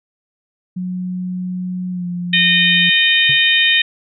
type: tone with pitch glide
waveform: sine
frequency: 182.2 to 176.4 Hz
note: F#3 to F3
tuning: -26 to +18 cents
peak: -20 dBFS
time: 0.76-2.9 s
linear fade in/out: 10 ms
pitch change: -56 cents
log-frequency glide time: 1.91-2.06 s
type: harmonic tone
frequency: 614 Hz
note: D#5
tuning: 23 cents flat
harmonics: 3 / 4 / 5 / 6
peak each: -16 / -16 / -16 / -16 dBFS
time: 2.33-3.82 s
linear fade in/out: 5 ms
type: tone with exponential decay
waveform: triangle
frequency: 138.59 Hz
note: C#3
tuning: in tune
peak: -18 dBFS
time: 3.29-3.42 s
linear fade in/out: 5 ms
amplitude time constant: 27 ms
effects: none